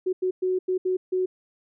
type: tone bursts at uneven times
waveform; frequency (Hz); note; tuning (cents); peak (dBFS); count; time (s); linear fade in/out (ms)
sine; 370; F#4; 0; -21; 6; 0.06-0.13 / 0.22-0.31 / 0.42-0.59 / 0.68-0.78 / 0.85-0.97 / 1.12-1.26; 10
effects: none